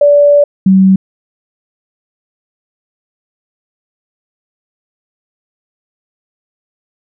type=tone pair in turn; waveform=sine; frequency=579 / 190.56 Hz; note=D5 / G3; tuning=-25 / -49 cents; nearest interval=octave + perfect fifth; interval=1924 cents; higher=first; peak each=-3 dBFS; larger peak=neither; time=0.01-0.44 / 0.66-0.96 s; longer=first; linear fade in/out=5 ms; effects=none